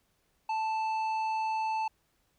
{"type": "tone with tanh clipping", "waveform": "sine", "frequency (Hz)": 880, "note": "A5", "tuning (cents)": 0, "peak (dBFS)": -30, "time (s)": [0.49, 1.88], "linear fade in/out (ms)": 5, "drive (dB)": 9, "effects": ["pink hiss -73 dBFS RMS until 2.38 s"]}